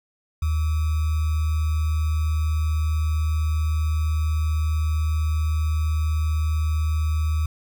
sine tone with sample-and-hold, 77.78 Hz, D#2, in tune, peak -19 dBFS, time 0.42-7.46 s, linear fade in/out 5 ms, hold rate 1225 Hz, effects none

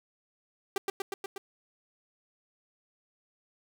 sawtooth tone with echo, 392 Hz, G4, in tune, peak -23 dBFS, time 0.76-0.78 s, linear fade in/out 2 ms, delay 120 ms, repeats 5, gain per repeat -2 dB, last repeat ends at 1.38 s, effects none

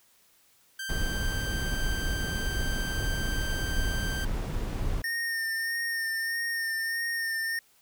sawtooth tone, 1568 Hz, G6, in tune, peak -30 dBFS, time 0.79-4.25 s, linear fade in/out 5 ms
brown noise, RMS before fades -30 dBFS, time 0.89-5.02 s, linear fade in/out 5 ms
square tone with vibrato, 1827 Hz, A#6, 35 cents flat, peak -29 dBFS, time 5.04-7.59 s, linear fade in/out 2 ms, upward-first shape sine, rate 1.6 Hz, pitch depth 24 cents each way
effects white hiss -63 dBFS RMS until 7.81 s

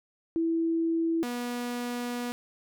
sine / sawtooth tone pair in turn, 329.6 / 242.7 Hz, E4 / B3, 0 / -30 cents, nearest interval perfect fourth, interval 530 cents, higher first, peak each -24 / -27 dBFS, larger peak first, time 0.36-1.23 / 1.23-2.32 s, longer second, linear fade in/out 0 ms, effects none

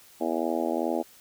harmonic tone, 82.41 Hz, E2, in tune, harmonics 3 / 4 / 5 / 6 / 7 / 8 / 9 / 10, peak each -32 / -30 / -35 / -35 / -33 / -33 / -37 / -36 dBFS, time 0.2-1.03 s, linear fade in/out 20 ms, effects white hiss -54 dBFS RMS until 1.2 s

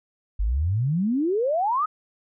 sine exponential sweep, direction up, 46.25 to 1300 Hz, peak -20 dBFS, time 0.39-1.86 s, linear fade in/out 10 ms, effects none

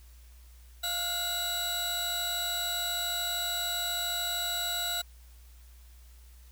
sawtooth tone cluster, 697 / 1447 / 3909 Hz, F5 / F#6 / B7, -4 / -39 / -19 cents, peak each -34 / -35 / -28 dBFS, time 0.83-5.02 s, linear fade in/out 10 ms, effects added 60 Hz sine -50 dBFS peak until 6.51 s + white hiss -62 dBFS RMS until 6.51 s

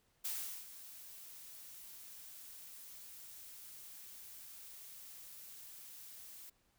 blue noise with ADSR envelope, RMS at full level -39 dBFS, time 0.24-6.5 s, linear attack 15 ms, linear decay 390 ms, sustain -14 dB, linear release 8 ms, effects pink hiss -75 dBFS RMS until 6.78 s

